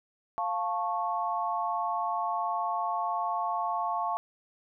sine chord, F augmented, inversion none, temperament equal with one note detuned, 698.5 / 880 / 1101.1 Hz, F5 / A5 / C#6, 0 / 0 / -12 cents, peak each -32 dBFS, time 0.38-4.17 s, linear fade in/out 0 ms, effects none

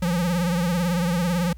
square tone with vibrato, 174.61 Hz, F3, in tune, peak -21 dBFS, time 0.02-1.53 s, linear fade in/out 5 ms, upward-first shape triangle, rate 18 Hz, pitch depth 110 cents each way, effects added 60 Hz sine -37 dBFS peak until 1.57 s + pink hiss -62 dBFS RMS until 1.57 s

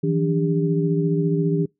sine tone cluster, 161.2 / 175.8 / 289.4 / 400.8 Hz, E3 / F3 / D4 / G4, -38 / +12 / -25 / +38 cents, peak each -20 / -28 / -25 / -24 dBFS, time 0.03-1.66 s, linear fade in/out 10 ms, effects noise-tail reverb RT60 0.2 s tail -25 dB re dry

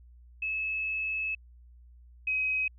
sine tone pair in turn, 2595 / 2534 Hz, E7 / D#7, -28 / +31 cents, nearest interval unison, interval 41 cents, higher first, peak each -29 / -26 dBFS, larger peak second, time 0.42-1.35 / 2.27-2.68 s, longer first, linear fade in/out 5 ms, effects added 60 Hz sine -51 dBFS peak until 2.78 s

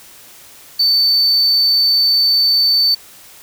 triangle tone, 4535 Hz, C#8, 39 cents sharp, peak -9 dBFS, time 0.79-2.95 s, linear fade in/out 10 ms, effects white hiss -41 dBFS RMS until 3.42 s

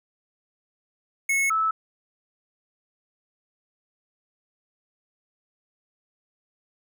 square / sine tone pair in turn, 2190 / 1307.1 Hz, C#7 / E6, -22 / -15 cents, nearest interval major sixth, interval 893 cents, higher first, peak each -21 / -20 dBFS, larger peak second, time 1.29-1.5 / 1.5-1.71 s, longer neither, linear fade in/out 5 ms, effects none

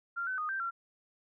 sine tone with pitch steps, 1388 / 1518 / 1236 / 1567 / 1367 Hz, F6 / F#6 / D#6 / G6 / F6, -11 / +44 / -12 / -1 / -37 cents, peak -32 dBFS, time 0.16-0.71 s, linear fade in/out 20 ms, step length 110 ms, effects none

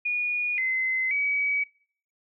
sine tone with pitch steps, 2449 / 2053 / 2273 Hz, D#7 / C7 / C#7, -28 / -33 / +43 cents, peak -23 dBFS, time 0.05-1.64 s, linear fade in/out 10 ms, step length 530 ms, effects noise-tail reverb RT60 0.5 s tail -20 dB re dry

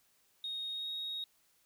triangle tone with pitch glide, 3729 to 3761 Hz, A#7 to A#7, 0 to +15 cents, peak -34 dBFS, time 0.44-1.24 s, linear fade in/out 2 ms, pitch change +15 cents, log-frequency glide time 0.71-0.89 s, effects tanh soft clip ceiling -34 dBFS + white hiss -71 dBFS RMS until 1.65 s

